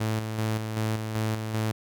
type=tone with tremolo; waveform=sawtooth; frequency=109.6 Hz; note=A2; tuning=6 cents flat; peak=-21 dBFS; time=0-1.72 s; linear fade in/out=10 ms; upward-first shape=square; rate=2.6 Hz; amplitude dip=45%; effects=none